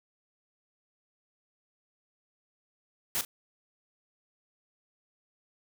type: noise with echo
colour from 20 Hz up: white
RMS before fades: -30 dBFS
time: 3.15-3.21 s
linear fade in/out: 0 ms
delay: 39 ms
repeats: 1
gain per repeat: -13 dB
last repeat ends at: 3.249 s
effects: none